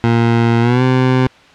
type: tone with pitch glide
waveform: 20% pulse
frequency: 116.54 to 128.56 Hz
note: A#2 to C3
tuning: 0 to -30 cents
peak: -5 dBFS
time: 0.04-1.27 s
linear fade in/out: 0 ms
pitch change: +170 cents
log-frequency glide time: 0.61-0.83 s
effects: white hiss -43 dBFS RMS until 1.54 s + low-pass 3000 Hz 12 dB/octave